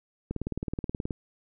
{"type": "click train", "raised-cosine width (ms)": 3, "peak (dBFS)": -18, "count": 16, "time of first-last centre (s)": [0.31, 1.108], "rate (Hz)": 18.8, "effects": []}